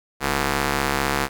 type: ring-modulated tone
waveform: 5% pulse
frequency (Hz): 139.6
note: C#3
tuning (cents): +13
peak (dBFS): -6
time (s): 0.2-1.29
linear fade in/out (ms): 50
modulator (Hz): 596
effects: none